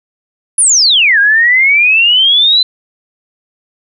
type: exponential two-way sweep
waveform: sine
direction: down then up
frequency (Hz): 10480 to 1600 to 4072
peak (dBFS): -5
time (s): 0.58-2.63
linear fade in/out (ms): 5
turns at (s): 1.19
effects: none